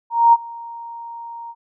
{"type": "tone with ADSR envelope", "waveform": "sine", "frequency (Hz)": 932, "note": "A#5", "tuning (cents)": -1, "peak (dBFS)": -6, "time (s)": [0.1, 1.55], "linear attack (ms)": 230, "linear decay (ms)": 36, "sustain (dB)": -24, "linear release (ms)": 51, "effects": []}